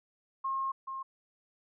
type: tone pair in turn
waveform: sine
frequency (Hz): 1074 / 1069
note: C6 / C6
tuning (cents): +45 / +37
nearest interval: unison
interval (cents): 8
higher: first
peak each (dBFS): -30 / -36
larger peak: first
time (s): 0.44-0.72 / 0.87-1.03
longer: first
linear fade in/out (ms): 10
effects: none